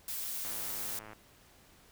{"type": "noise", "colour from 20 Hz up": "blue", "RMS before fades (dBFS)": -38, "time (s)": [0.08, 0.99], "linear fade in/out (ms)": 2}
{"type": "click train", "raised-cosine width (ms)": 0.5, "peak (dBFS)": -33, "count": 74, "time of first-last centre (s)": [0.45, 1.132], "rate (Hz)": 107}
{"effects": ["pink hiss -61 dBFS RMS until 1.91 s"]}